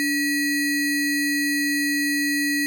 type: ring-modulated tone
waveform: square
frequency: 1108.7 Hz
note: C#6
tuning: in tune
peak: -18 dBFS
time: 0-2.66 s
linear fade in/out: 0 ms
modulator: 820 Hz
effects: none